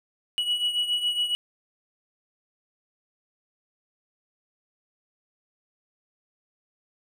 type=beating tone pair; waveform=triangle; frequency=2928 / 2935.2 Hz; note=F#7 / F#7; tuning=-19 / -15 cents; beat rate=7.2 Hz; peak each=-23 / -29 dBFS; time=0.38-1.35 s; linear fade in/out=0 ms; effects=none